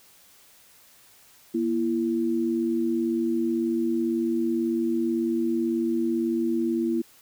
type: tone pair together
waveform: sine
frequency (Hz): 236.9 / 335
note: A#3 / E4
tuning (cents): +28 / +28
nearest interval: tritone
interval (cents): 600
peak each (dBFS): -26 / -24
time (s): 1.54-7.02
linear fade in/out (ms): 10
effects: white hiss -55 dBFS RMS until 7.21 s